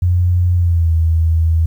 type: tone with pitch glide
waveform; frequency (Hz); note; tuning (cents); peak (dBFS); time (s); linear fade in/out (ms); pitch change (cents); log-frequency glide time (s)
sine; 88.8 to 81.43; F2 to E2; +29 to -21; -10; 0.02-1.66; 5; -150; 0.54-0.92
effects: 8-bit